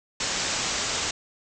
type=low-pass noise; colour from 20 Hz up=white; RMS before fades=-28 dBFS; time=0.2-1.11 s; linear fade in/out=5 ms; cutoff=7800 Hz; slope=96 dB/octave; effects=none